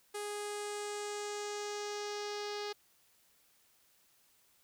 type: tone with low-pass filter sweep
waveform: sawtooth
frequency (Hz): 413.9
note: G#4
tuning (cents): -6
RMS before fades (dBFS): -40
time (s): 0.14-2.73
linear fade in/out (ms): 10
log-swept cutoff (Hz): 10000 to 4800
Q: 2.7
effects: white hiss -69 dBFS RMS until 4.63 s